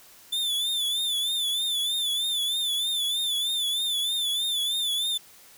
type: tone with vibrato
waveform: 45% pulse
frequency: 3520 Hz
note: A7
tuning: in tune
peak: -24 dBFS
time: 0.32-5.18 s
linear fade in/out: 10 ms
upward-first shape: triangle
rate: 3.2 Hz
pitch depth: 86 cents each way
effects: white hiss -52 dBFS RMS until 5.57 s